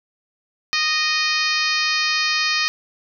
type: harmonic tone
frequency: 619 Hz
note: D#5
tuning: 9 cents flat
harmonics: 2 / 3 / 4 / 5 / 6 / 7 / 8 / 9 / 10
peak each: -27 / -24 / -23 / -30 / -30 / -25 / -26 / -30 / -37 dBFS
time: 0.73-2.68 s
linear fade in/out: 0 ms
effects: none